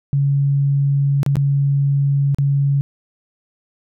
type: tone with dropouts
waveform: sine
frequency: 140.1 Hz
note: C#3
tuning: 19 cents sharp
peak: -13 dBFS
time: 0.13-2.81 s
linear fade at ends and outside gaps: 0 ms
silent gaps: 1.231-1.263 / 1.356-1.368 / 2.346-2.385 s
effects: none